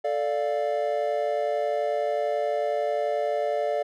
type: chord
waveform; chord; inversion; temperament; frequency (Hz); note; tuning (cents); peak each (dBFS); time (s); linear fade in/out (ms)
triangle; D minor; second; equal; 440 / 587.3 / 698.5; A4 / D5 / F5; 0 / 0 / 0; -28 / -24 / -27; 0.04-3.83; 10
effects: none